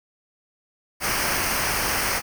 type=noise with comb filter; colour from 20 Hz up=pink; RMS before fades=-24 dBFS; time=1-2.22 s; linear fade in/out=50 ms; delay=0.27 ms; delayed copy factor=-0.65; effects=none